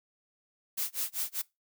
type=noise with tremolo; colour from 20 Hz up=blue; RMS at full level=-31 dBFS; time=0.77-1.42 s; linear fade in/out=10 ms; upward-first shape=sine; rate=5.1 Hz; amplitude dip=100%; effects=noise-tail reverb RT60 0.2 s tail -22 dB re dry